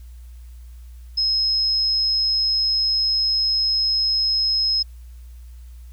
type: tone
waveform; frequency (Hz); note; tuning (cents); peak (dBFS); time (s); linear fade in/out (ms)
sine; 5140; E8; -45; -17; 1.17-4.83; 10
effects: added 60 Hz sine -37 dBFS peak until 5.92 s + white hiss -59 dBFS RMS until 5.92 s